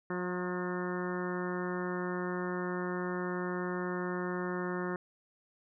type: harmonic tone with a mistuned harmonic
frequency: 179.7 Hz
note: F3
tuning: 50 cents sharp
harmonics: 1 / 2 / 3 / 4 / 5 / 6 / 7 / 8 / 9 / 10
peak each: -37 / -36 / -44 / -48 / -47 / -44 / -46 / -45 / -50 / -45 dBFS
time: 0.1-4.96 s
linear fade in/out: 2 ms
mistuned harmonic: 5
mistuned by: +37 cents
effects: none